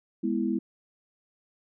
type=chord; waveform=sine; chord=E major; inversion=first; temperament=equal; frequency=207.7 / 246.9 / 329.6 Hz; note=G#3 / B3 / E4; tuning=0 / 0 / 0 cents; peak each=-29 dBFS; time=0.23-0.59 s; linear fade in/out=10 ms; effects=none